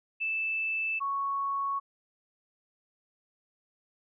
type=tone pair in turn; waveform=sine; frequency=2637 / 1108.7 Hz; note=E7 / C#6; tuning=0 / 0 cents; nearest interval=octave + minor third; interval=1500 cents; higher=first; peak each=-28 dBFS; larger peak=neither; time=0.2-1 / 1-1.8 s; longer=neither; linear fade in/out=20 ms; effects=none